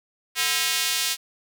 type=tone with high-pass filter sweep; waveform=square; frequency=146 Hz; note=D3; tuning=10 cents flat; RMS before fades=-24 dBFS; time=0.35-1.17 s; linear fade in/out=50 ms; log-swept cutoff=2300 to 3500 Hz; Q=0.93; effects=none